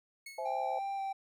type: tone with exponential decay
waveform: sawtooth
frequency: 2190 Hz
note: C#7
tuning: 22 cents flat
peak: -39 dBFS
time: 0.26-0.65 s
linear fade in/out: 5 ms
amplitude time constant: 83 ms
type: chord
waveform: sine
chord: C augmented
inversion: none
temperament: equal with one note detuned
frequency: 523.3 / 659.3 / 850.5 Hz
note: C5 / E5 / G#5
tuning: 0 / 0 / +41 cents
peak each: -39 dBFS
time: 0.38-0.79 s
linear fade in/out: 5 ms
type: tone with vibrato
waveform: triangle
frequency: 784 Hz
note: G5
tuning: in tune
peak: -32 dBFS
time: 0.45-1.13 s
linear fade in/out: 10 ms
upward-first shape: square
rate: 2.8 Hz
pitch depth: 9 cents each way
effects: none